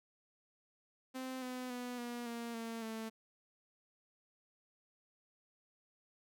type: tone with pitch steps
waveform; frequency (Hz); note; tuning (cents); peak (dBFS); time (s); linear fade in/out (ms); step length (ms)
sawtooth; 259.2 / 252.7 / 246.4 / 240.2 / 234.1 / 228.3 / 222.5; C4 / B3 / B3 / B3 / A#3 / A#3 / A3; -16 / +40 / -4 / -48 / +8 / -36 / +20; -37; 1.14-3.1; 20; 280
effects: none